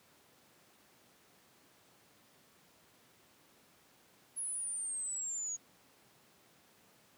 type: exponential sweep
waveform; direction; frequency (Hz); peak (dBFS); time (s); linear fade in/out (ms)
sine; down; 10600 to 6645; -36; 4.36-5.57; 20
effects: pink hiss -65 dBFS RMS until 7.17 s + high-pass 150 Hz 12 dB/octave